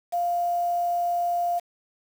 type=tone with quantisation; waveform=sine; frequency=698.5 Hz; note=F5; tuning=in tune; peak=-22 dBFS; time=0.12-1.6 s; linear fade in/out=20 ms; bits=7; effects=none